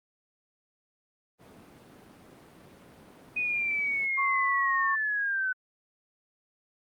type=noise; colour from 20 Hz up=brown; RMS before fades=-43 dBFS; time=1.38-4.09 s; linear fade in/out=50 ms
type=linear sweep; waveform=sine; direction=down; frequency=2497 to 1501 Hz; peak=-26 dBFS; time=3.36-5.53 s; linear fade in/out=10 ms
type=tone with vibrato; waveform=sine; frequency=1096 Hz; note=C#6; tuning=20 cents flat; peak=-26 dBFS; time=4.17-4.96 s; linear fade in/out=20 ms; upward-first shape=sine; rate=3.1 Hz; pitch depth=12 cents each way
effects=high-pass 200 Hz 12 dB/octave + Opus 32 kbps